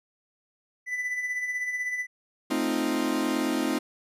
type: tone with tremolo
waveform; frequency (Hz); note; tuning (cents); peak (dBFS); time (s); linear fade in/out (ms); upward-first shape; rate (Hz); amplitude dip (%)
triangle; 1991; B6; +14; -24; 0.86-2.07; 50; sine; 16; 50
type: chord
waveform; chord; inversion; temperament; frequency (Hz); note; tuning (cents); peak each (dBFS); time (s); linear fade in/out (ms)
40% pulse; F dominant seventh; first; equal; 220 / 261.6 / 311.1 / 349.2; A3 / C4 / Eb4 / F4; 0 / 0 / 0 / 0; -32 / -28 / -28 / -32; 2.5-3.79; 10
effects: resampled to 32000 Hz